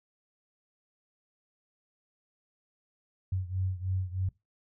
sine beating tone pair, 92.4 / 95.6 Hz, F#2 / G2, -2 / -43 cents, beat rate 3.2 Hz, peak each -31 / -34 dBFS, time 3.32-4.29 s, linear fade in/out 5 ms, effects noise-tail reverb RT60 0.2 s tail -20 dB re dry

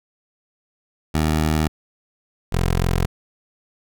15% pulse tone pair in turn, 77.78 / 43.55 Hz, D#2 / F1, 0 / -4 cents, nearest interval minor seventh, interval 1004 cents, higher first, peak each -11 dBFS, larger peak neither, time 1.14-1.68 / 2.52-3.06 s, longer neither, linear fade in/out 10 ms, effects none

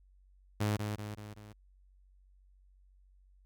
sawtooth tone with echo, 105 Hz, G#2, 19 cents sharp, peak -25 dBFS, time 0.6-0.77 s, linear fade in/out 10 ms, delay 190 ms, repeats 4, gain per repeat -5 dB, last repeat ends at 1.53 s, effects added 47 Hz sine -60 dBFS peak until 3.45 s

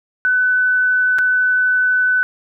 sine tone with dropouts, 1502 Hz, F#6, 26 cents sharp, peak -12 dBFS, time 0.25-2.23 s, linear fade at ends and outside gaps 0 ms, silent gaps 1.185-1.189 s, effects none

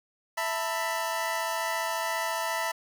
25% pulse chord, E suspended fourth, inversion none, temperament equal with one note detuned, 659.3 / 893.3 / 987.8 Hz, E5 / A5 / B5, 0 / +26 / 0 cents, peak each -29 dBFS, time 0.37-2.72 s, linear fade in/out 10 ms, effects none

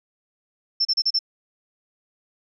sine tone bursts, 5350 Hz, E8, 25 cents sharp, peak -17 dBFS, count 5, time 0.8-1.191 s, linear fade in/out 10 ms, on 51 ms, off 34 ms, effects none

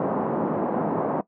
pink band-pass noise, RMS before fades -25 dBFS, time 0-1.21 s, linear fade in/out 2 ms, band 180 to 1000 Hz, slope 24 dB/octave, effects noise-tail reverb RT60 0.1 s tail -18 dB re dry

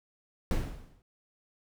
brown noise with exponential decay, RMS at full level -25 dBFS, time 0.51-1.02 s, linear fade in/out 1 ms, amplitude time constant 110 ms, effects none

